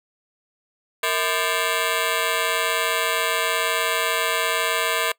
10% pulse ring-modulated tone, 554.4 Hz, C#5, in tune, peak -9 dBFS, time 1.03-5.12 s, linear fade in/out 5 ms, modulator 90.5 Hz, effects noise-tail reverb RT60 0.1 s tail -22 dB re dry

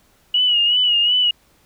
sine tone with vibrato, 2909 Hz, F#7, 30 cents flat, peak -13 dBFS, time 0.34-1.31 s, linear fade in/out 5 ms, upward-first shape sine, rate 2.7 Hz, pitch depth 55 cents each way, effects pink hiss -57 dBFS RMS until 1.65 s

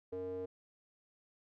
square tone with band-pass filter, 92.5 Hz, F#2, in tune, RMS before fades -41 dBFS, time 0.12-0.46 s, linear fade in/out 10 ms, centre 430 Hz, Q 9, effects none

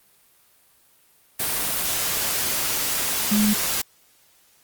sine tone in noise, 210 Hz, G#3, 19 cents sharp, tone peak -17 dBFS, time 3.31-3.54 s, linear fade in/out 10 ms, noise white, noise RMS -24 dBFS, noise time 1.39-3.82 s, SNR +4 dB, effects white hiss -58 dBFS RMS until 4.63 s + Opus 32 kbps

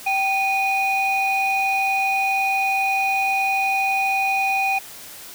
sine tone pair together, 777 / 2467 Hz, G5 / D#7, -16 / -15 cents, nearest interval octave + minor sixth, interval 2001 cents, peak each -19 dBFS, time 0.06-4.79 s, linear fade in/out 10 ms, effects tanh soft clip ceiling -14 dBFS + white hiss -39 dBFS RMS until 5.34 s

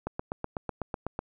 click train, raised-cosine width 1 ms, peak -17 dBFS, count 10, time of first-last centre 0.07-1.191 s, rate 8.03 Hz, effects none

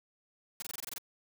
white noise bursts, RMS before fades -40 dBFS, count 9, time 0.6-0.982 s, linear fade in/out 2 ms, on 22 ms, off 23 ms, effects none

